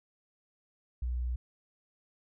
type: tone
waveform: sine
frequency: 61.2 Hz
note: B1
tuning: 15 cents flat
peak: -30 dBFS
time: 1.02-1.36 s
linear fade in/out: 5 ms
effects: none